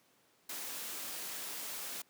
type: noise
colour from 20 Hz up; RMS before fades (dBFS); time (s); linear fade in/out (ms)
white; -42; 0.49-2.02; 5
effects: pink hiss -69 dBFS RMS until 2.09 s + high-pass 200 Hz 12 dB/octave